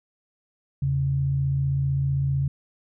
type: tone pair together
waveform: sine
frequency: 81.2 / 136.74 Hz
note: E2 / C#3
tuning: -26 / -23 cents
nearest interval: major sixth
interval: 903 cents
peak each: -30 / -21 dBFS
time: 0.82-2.48 s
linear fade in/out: 5 ms
effects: none